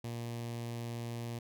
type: tone with notch filter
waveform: sawtooth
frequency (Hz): 117.7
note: A#2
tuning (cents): +17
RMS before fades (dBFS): -40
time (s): 0.04-1.39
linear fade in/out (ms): 5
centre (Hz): 1400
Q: 1.7
effects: none